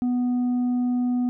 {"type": "tone with tanh clipping", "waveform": "triangle", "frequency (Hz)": 246.9, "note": "B3", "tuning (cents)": 0, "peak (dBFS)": -21, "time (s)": [0.02, 1.29], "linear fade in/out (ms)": 0, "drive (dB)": 8, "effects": []}